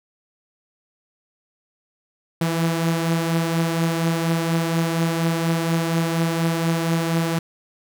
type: beating tone pair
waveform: sawtooth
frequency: 164.81 / 169.01 Hz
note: E3 / E3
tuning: 0 / +44 cents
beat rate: 4.2 Hz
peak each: -16 / -23 dBFS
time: 2.41-7.39 s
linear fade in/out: 5 ms
effects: none